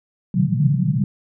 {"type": "band-pass noise", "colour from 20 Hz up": "white", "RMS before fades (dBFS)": -18, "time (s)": [0.34, 1.04], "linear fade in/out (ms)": 2, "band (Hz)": [120, 200], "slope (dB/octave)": 96, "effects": []}